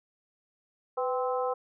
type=harmonic tone with a mistuned harmonic; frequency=260 Hz; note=C4; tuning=11 cents flat; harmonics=2 / 3 / 4 / 5; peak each=-29 / -33 / -35 / -37 dBFS; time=0.97-1.54 s; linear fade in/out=10 ms; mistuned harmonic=2; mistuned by=-61 cents; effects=none